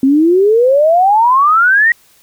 sine exponential sweep, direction up, 260 to 1920 Hz, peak -6 dBFS, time 0.03-1.92 s, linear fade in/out 2 ms, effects white hiss -49 dBFS RMS until 2.22 s

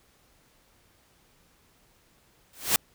white noise with exponential growth, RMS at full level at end -18 dBFS, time 2.53-2.76 s, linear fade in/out 2 ms, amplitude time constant 50 ms, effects pink hiss -63 dBFS RMS until 2.94 s

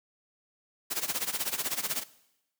white noise with tremolo, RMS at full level -29 dBFS, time 0.9-2.04 s, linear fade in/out 20 ms, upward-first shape sine, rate 16 Hz, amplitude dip 85%, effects noise-tail reverb RT60 0.9 s tail -19 dB re dry + high-pass 150 Hz 12 dB/octave

